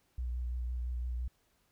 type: tone with vibrato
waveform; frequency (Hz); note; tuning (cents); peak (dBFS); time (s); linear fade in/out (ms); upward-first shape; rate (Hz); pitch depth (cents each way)
sine; 61; B1; -21; -33; 0.18-1.28; 5; sine; 5.9; 27
effects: pink hiss -73 dBFS RMS until 1.71 s